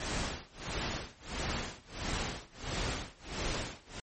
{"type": "noise with tremolo", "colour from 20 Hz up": "pink", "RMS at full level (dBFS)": -34, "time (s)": [0, 4], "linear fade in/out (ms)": 2, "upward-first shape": "sine", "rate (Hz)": 1.5, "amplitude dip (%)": 95, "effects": ["MP3 32 kbps"]}